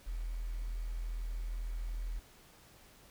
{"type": "tone with quantisation", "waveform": "sine", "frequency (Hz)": 41.2, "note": "E1", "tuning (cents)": 0, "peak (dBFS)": -35, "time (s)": [0.06, 2.2], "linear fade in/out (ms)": 20, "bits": 10, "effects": ["pink hiss -60 dBFS RMS until 3.1 s"]}